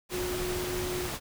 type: tone in noise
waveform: sine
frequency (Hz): 361.5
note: F#4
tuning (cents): -40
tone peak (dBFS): -32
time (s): 0.1-1.1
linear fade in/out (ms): 50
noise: pink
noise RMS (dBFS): -35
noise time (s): 0.09-1.2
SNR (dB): 0
effects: none